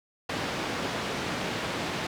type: band-pass noise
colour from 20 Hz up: pink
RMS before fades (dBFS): -32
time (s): 0.29-2.07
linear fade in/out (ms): 5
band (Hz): 140 to 4200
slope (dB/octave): 12
effects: none

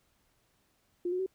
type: tone with pitch steps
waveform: sine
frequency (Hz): 352.2 / 365 / 378.4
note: F4 / F#4 / F#4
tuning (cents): +15 / -24 / +39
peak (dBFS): -29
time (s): 1.05-1.263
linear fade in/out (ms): 5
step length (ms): 71
effects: pink hiss -72 dBFS RMS until 1.34 s

